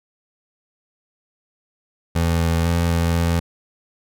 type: tone with pitch steps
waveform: 25% pulse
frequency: 83.6 / 82.9 / 85 / 84 / 84.5 Hz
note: E2 / E2 / F2 / E2 / E2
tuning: +25 / +10 / -46 / +33 / +43 cents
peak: -13 dBFS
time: 2.15-3.4 s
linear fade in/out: 10 ms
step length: 250 ms
effects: none